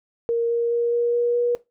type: tone with pitch steps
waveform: sine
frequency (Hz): 466.2 / 469.2 / 472.2 / 475.2 / 478.2 / 481.2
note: A#4 / A#4 / A#4 / A#4 / A#4 / B4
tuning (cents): 0 / +11 / +22 / +33 / +44 / -45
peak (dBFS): -18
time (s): 0.29-1.55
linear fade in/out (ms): 0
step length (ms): 210
effects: noise-tail reverb RT60 0.2 s tail -18 dB re dry